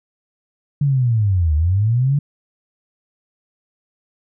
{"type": "linear two-way sweep", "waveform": "sine", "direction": "down then up", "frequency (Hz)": [146.83, 73.42, 146.83], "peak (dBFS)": -13, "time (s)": [0.81, 2.19], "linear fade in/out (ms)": 5, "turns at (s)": 1.55, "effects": []}